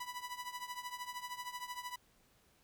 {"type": "tone with tremolo", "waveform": "sawtooth", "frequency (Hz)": 987.8, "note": "B5", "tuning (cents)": 0, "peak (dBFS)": -35, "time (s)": [0, 1.96], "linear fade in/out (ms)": 5, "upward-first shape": "triangle", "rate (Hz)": 13, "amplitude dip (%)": 85, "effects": ["pink hiss -70 dBFS RMS until 2.63 s"]}